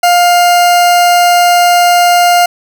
40% pulse tone, 704 Hz, F5, 14 cents sharp, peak -4 dBFS, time 0.03-2.46 s, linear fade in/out 5 ms, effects none

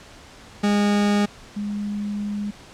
40% pulse / sine tone pair in turn, 205.2 / 205.9 Hz, G#3 / G#3, -21 / -15 cents, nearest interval unison, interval 6 cents, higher second, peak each -16 / -24 dBFS, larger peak first, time 0.63-1.26 / 1.56-2.51 s, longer second, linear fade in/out 10 ms, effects pink hiss -45 dBFS RMS until 2.73 s + low-pass 7000 Hz 12 dB/octave

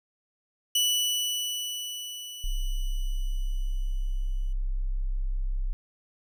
sawtooth tone with exponential decay, 2960 Hz, F#7, in tune, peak -18 dBFS, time 0.75-4.53 s, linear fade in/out 5 ms, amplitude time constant 820 ms
sine tone, 32.7 Hz, C1, in tune, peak -25 dBFS, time 2.44-5.73 s, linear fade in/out 0 ms
effects none

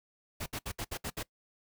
pink noise bursts, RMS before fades -37 dBFS, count 7, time 0.4-1.231 s, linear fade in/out 10 ms, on 63 ms, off 65 ms, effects noise-tail reverb RT60 0.1 s tail -21 dB re dry

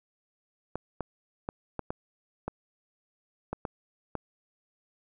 clicks, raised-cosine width 1 ms, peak -18 dBFS, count 9, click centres 0.756 / 1.007 / 1.489 / 1.793 / 1.905 / 2.48 / 3.53 / 3.652 / 4.153 s, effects none

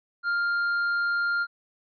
triangle tone with tanh clipping, 1400 Hz, F6, 4 cents sharp, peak -24 dBFS, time 0.23-1.47 s, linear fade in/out 50 ms, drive 9 dB, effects resampled to 11025 Hz

